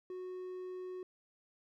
triangle tone, 367.5 Hz, F#4, 12 cents flat, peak -39 dBFS, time 0.1-1.03 s, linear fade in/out 2 ms, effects none

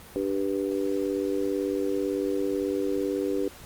harmonic tone, 98 Hz, G2, in tune, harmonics 3 / 4 / 5, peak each -29 / -28 / -31 dBFS, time 0.16-3.48 s, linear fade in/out 0 ms, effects pink hiss -47 dBFS RMS until 3.65 s + Opus 32 kbps

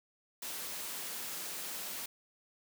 white high-pass noise, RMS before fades -41 dBFS, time 0.42-2.06 s, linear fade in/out 5 ms, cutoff 160 Hz, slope 12 dB/octave, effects none

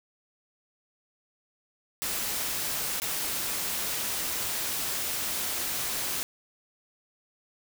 white noise with dropouts, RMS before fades -31 dBFS, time 2.02-6.23 s, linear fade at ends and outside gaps 0 ms, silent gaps 3-3.019 s, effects none

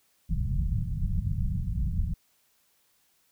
pink low-pass noise, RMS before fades -28 dBFS, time 0.29-2.14 s, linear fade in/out 5 ms, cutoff 180 Hz, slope 48 dB/octave, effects white hiss -68 dBFS RMS until 3.31 s

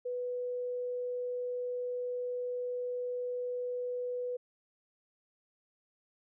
sine tone, 493.9 Hz, B4, in tune, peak -33 dBFS, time 0.05-4.37 s, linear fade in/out 10 ms, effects none

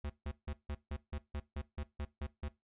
square tone bursts, 73.42 Hz, D2, in tune, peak -38 dBFS, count 12, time 0.04-2.484 s, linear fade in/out 5 ms, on 57 ms, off 160 ms, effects noise-tail reverb RT60 0.2 s tail -18 dB re dry + resampled to 8000 Hz

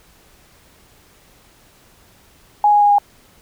sine tone with pitch steps, 832 / 826.7 / 821.5 / 816.3 Hz, G#5 / G#5 / G#5 / G#5, +3 / -8 / -19 / -30 cents, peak -9 dBFS, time 2.64-2.984 s, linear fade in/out 2 ms, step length 86 ms, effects pink hiss -51 dBFS RMS until 3.41 s

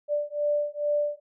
sine beating tone pair, 587.3 / 589.6 Hz, D5 / D5, 0 / +7 cents, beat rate 2.3 Hz, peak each -27 dBFS, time 0.08-1.2 s, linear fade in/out 50 ms, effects none

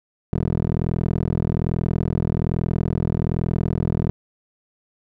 15% pulse tone with band-pass filter, 41.2 Hz, E1, in tune, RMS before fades -22 dBFS, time 0.33-4.1 s, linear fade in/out 0 ms, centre 210 Hz, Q 0.99, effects none

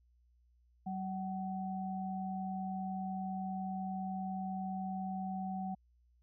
sine tone pair together, 190 / 754.3 Hz, F#3 / F#5, +46 / +33 cents, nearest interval 2 octaves, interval 2387 cents, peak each -38 / -40 dBFS, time 0.86-5.75 s, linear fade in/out 10 ms, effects added 60 Hz sine -66 dBFS peak until 6.22 s

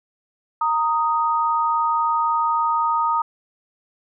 sine tone pair together, 925.9 / 1246 Hz, A#5 / D#6, -12 / +2 cents, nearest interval perfect fourth, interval 514 cents, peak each -20 dBFS, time 0.61-3.22 s, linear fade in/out 5 ms, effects none

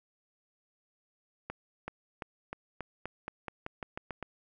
accelerating click train, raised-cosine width 0.5 ms, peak -22 dBFS, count 13, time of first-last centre 1.5-4.227 s, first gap 380 ms, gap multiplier 0.9, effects none

